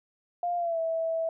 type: tone with pitch glide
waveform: sine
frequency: 701 to 654.1 Hz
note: F5 to E5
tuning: +6 to -14 cents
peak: -26 dBFS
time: 0.43-1.29 s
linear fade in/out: 2 ms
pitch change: -120 cents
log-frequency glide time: 0.57-0.79 s
effects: none